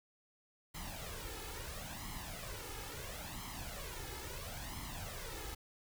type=noise with flanger; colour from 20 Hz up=pink; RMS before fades=-45 dBFS; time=0.74-5.55 s; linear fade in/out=10 ms; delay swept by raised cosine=0.96 to 2.36 ms; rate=0.74 Hz; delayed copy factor=+0.7; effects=none